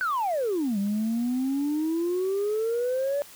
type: exponential two-way sweep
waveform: sine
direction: down then up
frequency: 1552 to 196 to 580 Hz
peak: -22 dBFS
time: 0.01-3.22 s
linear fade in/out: 0 ms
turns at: 0.78 s
effects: tanh soft clip ceiling -21 dBFS + white hiss -48 dBFS RMS until 3.35 s